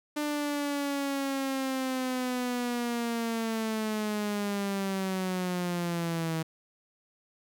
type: linear sweep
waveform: sawtooth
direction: down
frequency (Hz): 298.4 to 160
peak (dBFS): -25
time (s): 0.16-6.43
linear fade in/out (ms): 10
effects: none